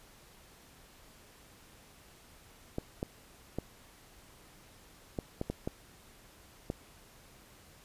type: clicks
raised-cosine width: 2 ms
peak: -20 dBFS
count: 8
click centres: 2.784 / 3.029 / 3.586 / 5.188 / 5.414 / 5.5 / 5.675 / 6.701 s
effects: pink hiss -58 dBFS RMS until 7.84 s + resampled to 32000 Hz

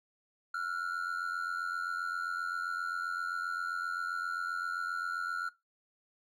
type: ring-modulated tone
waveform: triangle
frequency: 1396.9 Hz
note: F6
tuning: in tune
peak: -28 dBFS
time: 0.54-5.49 s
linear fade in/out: 5 ms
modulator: 43.8 Hz
effects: noise-tail reverb RT60 0.2 s tail -18 dB re dry

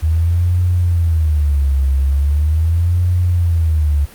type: tone with vibrato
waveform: sine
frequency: 77.7 Hz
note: D#2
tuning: 2 cents flat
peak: -11 dBFS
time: 0.02-4.06 s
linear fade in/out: 20 ms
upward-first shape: sine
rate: 0.4 Hz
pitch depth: 240 cents each way
effects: pink hiss -40 dBFS RMS until 4.14 s + Opus 48 kbps

